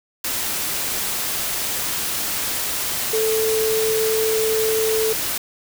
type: tone in noise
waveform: sine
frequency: 440 Hz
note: A4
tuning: in tune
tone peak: -18 dBFS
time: 3.13-5.13 s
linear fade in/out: 5 ms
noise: white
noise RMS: -24 dBFS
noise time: 0.24-5.38 s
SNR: +3 dB
effects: none